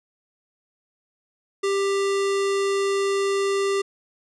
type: tone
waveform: square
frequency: 395 Hz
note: G4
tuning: 13 cents sharp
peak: -21 dBFS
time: 1.63-3.82 s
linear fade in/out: 10 ms
effects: resampled to 22050 Hz